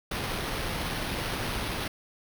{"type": "noise with sample-and-hold", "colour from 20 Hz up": "pink", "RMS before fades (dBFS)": -32, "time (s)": [0.11, 1.88], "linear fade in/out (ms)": 5, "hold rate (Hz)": 7350, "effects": []}